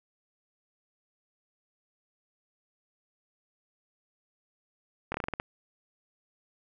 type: slowing click train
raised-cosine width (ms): 0.5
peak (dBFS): -16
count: 8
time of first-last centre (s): 5.12-5.399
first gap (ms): 23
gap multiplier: 1.18
effects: none